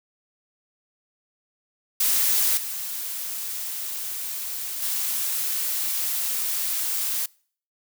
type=noise with level steps; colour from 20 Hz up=blue; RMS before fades=-21 / -31 / -26 dBFS; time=2-7.26 s; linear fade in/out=5 ms; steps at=2.57 / 4.82 s; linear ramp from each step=5 ms; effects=noise-tail reverb RT60 0.5 s tail -25 dB re dry